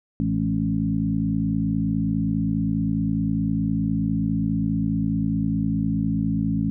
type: harmonic tone with a mistuned harmonic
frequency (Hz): 54.9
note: A1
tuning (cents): -3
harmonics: 1 / 2 / 3 / 4 / 5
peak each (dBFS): -33 / -29 / -25 / -25 / -26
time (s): 0.2-6.7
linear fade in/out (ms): 0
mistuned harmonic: 4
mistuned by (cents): -41
effects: none